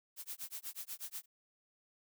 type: noise with tremolo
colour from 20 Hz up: blue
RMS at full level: -42 dBFS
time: 0.16-1.26 s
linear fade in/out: 50 ms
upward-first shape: sine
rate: 8.2 Hz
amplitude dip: 100%
effects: none